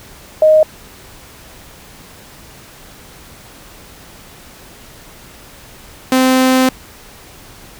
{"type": "tone pair in turn", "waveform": ["sine", "sawtooth"], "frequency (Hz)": [622.3, 258.9], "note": ["D#5", "C4"], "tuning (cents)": [0, -18], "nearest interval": "octave + minor third", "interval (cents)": 1518, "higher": "first", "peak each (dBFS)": -5, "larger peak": "neither", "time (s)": [[0.42, 0.63], [6.12, 6.69]], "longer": "second", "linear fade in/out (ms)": 2, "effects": ["pink hiss -39 dBFS RMS until 7.79 s"]}